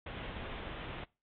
pink low-pass noise, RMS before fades -43 dBFS, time 0.06-1.04 s, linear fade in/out 5 ms, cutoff 3600 Hz, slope 96 dB/octave, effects noise-tail reverb RT60 0.3 s tail -23 dB re dry + AAC 32 kbps

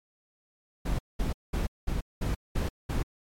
brown noise bursts, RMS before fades -28 dBFS, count 7, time 0.85-3.03 s, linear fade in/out 10 ms, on 140 ms, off 200 ms, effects MP3 64 kbps

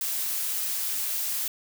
blue noise, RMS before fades -29 dBFS, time 0.01-1.48 s, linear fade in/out 2 ms, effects none

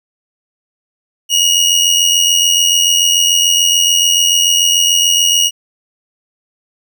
25% pulse tone with amplitude modulation, 2880 Hz, F#7, 47 cents flat, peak -3 dBFS, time 1.29-5.51 s, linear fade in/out 50 ms, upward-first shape sine, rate 86.9 Hz, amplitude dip 55%, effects none

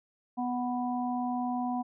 harmonic tone, 246.9 Hz, B3, in tune, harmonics 1 / 3 / 4, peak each -31 / -33 / -39 dBFS, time 0.37-1.83 s, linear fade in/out 20 ms, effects none

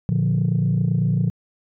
sine chord, Bb major, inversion none, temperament equal, 116.54 / 146.83 / 174.61 Hz, Bb2 / D3 / F3, 0 / 0 / 0 cents, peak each -20 dBFS, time 0.09-1.3 s, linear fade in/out 0 ms, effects tanh soft clip ceiling -12 dBFS

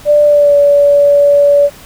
sine tone with pitch glide, 590 to 573.5 Hz, D5 to D5, +8 to -41 cents, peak -4 dBFS, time 0.05-1.7 s, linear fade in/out 50 ms, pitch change -49 cents, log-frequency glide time 0.24-0.56 s, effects pink hiss -36 dBFS RMS until 1.85 s

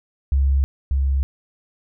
sine tone pair in turn, 68.3 / 67.97 Hz, C#2 / C#2, -25 / -33 cents, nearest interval unison, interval 8 cents, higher first, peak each -14 / -16 dBFS, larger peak first, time 0.32-0.64 / 0.91-1.23 s, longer neither, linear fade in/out 0 ms, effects none

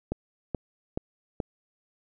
click train, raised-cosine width 2 ms, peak -15 dBFS, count 4, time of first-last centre 0.12-1.402 s, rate 2.34 Hz, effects none

